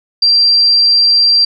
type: tone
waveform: sine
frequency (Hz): 4721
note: D8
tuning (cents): +8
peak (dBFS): -6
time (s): 0.22-1.45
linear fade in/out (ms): 5
effects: none